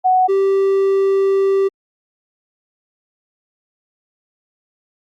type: tone pair in turn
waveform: sine / triangle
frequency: 742 / 390 Hz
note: F#5 / G4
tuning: +5 / -9 cents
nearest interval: major seventh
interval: 1114 cents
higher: first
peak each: -10 dBFS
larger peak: neither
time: 0.04-0.28 / 0.28-1.69 s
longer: second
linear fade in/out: 20 ms
effects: Opus 48 kbps